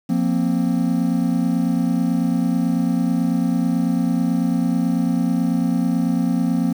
triangle chord, F suspended fourth, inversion none, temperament just, 174.61 / 232.8 / 261.9 Hz, F3 / Bb3 / C4, 0 / -2 / +2 cents, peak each -19 dBFS, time 0.09-6.73 s, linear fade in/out 10 ms, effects 7-bit

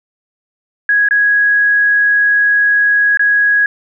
sine tone with dropouts, 1661.2 Hz, G#6, in tune, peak -8 dBFS, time 0.89-3.66 s, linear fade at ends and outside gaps 2 ms, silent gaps 1.087-1.109 / 3.173-3.194 s, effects none

